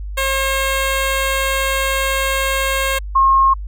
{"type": "tone pair in turn", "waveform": ["10% pulse", "sine"], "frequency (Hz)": [538, 1076], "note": ["C5", "C6"], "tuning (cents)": [48, 48], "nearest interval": "octave", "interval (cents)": 1200, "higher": "second", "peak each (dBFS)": [-8, -9], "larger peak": "first", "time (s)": [[0.17, 2.99], [3.15, 3.54]], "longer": "first", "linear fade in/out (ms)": 10, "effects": ["added 50 Hz sine -24 dBFS peak until 3.67 s"]}